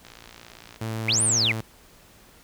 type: click train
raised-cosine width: 0.2 ms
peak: -26 dBFS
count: 42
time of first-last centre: 0.05-0.761 s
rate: 57.7 Hz
type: tone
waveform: sawtooth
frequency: 111.5 Hz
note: A2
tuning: 23 cents sharp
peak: -24 dBFS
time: 0.81-1.61 s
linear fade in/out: 5 ms
type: linear two-way sweep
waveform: sine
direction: up then down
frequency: 1900 to 9630 to 1900 Hz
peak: -19 dBFS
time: 1.08-1.52 s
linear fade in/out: 5 ms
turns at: 1.23 s
effects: pink hiss -53 dBFS RMS until 2.43 s